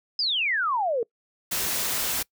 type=exponential sweep; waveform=sine; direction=down; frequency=5160 to 439.3 Hz; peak=-22 dBFS; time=0.19-1.03 s; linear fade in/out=2 ms
type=noise; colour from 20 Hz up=white; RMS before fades=-27 dBFS; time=1.51-2.23 s; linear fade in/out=10 ms
effects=noise-tail reverb RT60 0.1 s tail -24 dB re dry